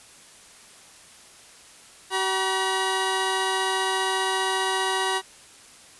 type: tone pair together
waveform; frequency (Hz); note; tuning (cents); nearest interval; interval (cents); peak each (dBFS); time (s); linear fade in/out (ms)
15% pulse; 380 / 957.5; F#4 / A#5; +46 / +46; octave + major third; 1600; -19; 2.1-5.22; 50
effects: white hiss -49 dBFS RMS until 5.99 s + resampled to 24000 Hz